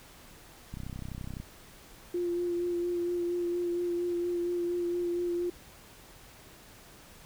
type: click train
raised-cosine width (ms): 5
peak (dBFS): -27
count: 22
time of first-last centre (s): 0.74-1.4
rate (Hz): 31.8
type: tone with vibrato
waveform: sine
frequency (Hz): 349.2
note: F4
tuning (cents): 0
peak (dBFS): -28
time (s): 2.14-5.5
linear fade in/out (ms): 5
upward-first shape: sine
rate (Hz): 4.3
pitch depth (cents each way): 17
effects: pink hiss -53 dBFS RMS until 7.25 s